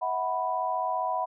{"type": "chord", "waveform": "sine", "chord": "E suspended second", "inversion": "none", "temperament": "equal with one note detuned", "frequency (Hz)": [644.9, 740, 987.8], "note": ["E5", "F#5", "B5"], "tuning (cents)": [-38, 0, 0], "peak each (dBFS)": [-33, -30, -29], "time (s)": [0.01, 1.26], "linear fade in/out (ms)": 20, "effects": []}